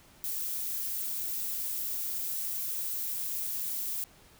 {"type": "noise", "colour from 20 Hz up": "violet", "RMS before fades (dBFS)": -34, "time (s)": [0.24, 4.04], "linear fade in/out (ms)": 0, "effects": ["pink hiss -58 dBFS RMS until 4.39 s"]}